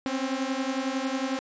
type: beating tone pair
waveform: sawtooth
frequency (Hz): 260 / 271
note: C4 / C#4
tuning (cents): -11 / -39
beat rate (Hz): 11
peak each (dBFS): -26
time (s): 0.06-1.39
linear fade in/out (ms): 0
effects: resampled to 16000 Hz